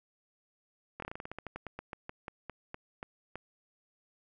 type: slowing click train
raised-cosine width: 0.5 ms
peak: -25 dBFS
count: 21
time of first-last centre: 1-3.356 s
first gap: 23 ms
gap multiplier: 1.15
effects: none